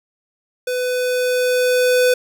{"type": "tone with level ramp", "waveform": "square", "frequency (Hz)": 500, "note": "B4", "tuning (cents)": 21, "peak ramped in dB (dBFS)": [-20, -12], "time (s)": [0.67, 2.14], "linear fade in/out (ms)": 5, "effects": []}